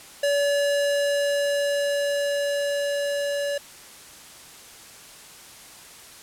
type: tone with level ramp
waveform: square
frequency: 571 Hz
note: D5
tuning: 49 cents flat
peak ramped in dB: -20 to -25 dBFS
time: 0.23-3.58 s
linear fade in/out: 5 ms
effects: white hiss -45 dBFS RMS until 6.22 s + low-pass 11000 Hz 12 dB/octave